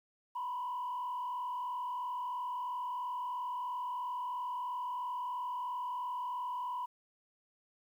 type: tone with frequency modulation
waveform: sine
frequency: 987.8 Hz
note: B5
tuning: in tune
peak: -34 dBFS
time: 0.35-6.86 s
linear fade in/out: 10 ms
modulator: 43 Hz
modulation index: 0.78
effects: tanh soft clip ceiling -32 dBFS + 11-bit